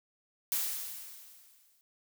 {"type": "noise with exponential decay", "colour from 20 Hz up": "blue", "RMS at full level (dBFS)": -30, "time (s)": [0.52, 1.81], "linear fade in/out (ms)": 0, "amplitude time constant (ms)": 280, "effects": []}